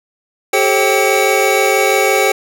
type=tone cluster; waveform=square; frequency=387.1 / 433.1 / 538 / 779 / 2252 Hz; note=G4 / A4 / C5 / G5 / C#7; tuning=-22 / -27 / +48 / -11 / +27 cents; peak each=-18 dBFS; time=0.53-2.32 s; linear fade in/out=5 ms; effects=none